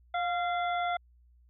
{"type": "harmonic tone with a mistuned harmonic", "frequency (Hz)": 689, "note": "F5", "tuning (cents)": -24, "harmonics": [1, 2, 3, 5], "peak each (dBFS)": [-29, -35, -39, -43], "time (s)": [0.14, 0.97], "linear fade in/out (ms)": 5, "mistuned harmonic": 1, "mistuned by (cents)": 43, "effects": ["added 60 Hz sine -58 dBFS peak until 1.49 s"]}